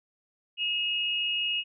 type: tone pair together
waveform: sine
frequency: 2595 / 2871 Hz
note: E7 / F7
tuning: -28 / +47 cents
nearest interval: major second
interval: 175 cents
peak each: -32 / -27 dBFS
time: 0.57-1.64 s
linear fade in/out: 50 ms
effects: none